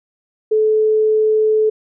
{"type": "tone", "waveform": "sine", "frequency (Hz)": 433, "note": "A4", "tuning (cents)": -28, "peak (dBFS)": -11, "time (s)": [0.51, 1.7], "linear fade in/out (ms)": 10, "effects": []}